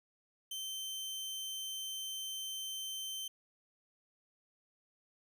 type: tone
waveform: sawtooth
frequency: 3100 Hz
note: G7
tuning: 20 cents flat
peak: -36 dBFS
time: 0.51-3.28 s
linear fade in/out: 5 ms
effects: none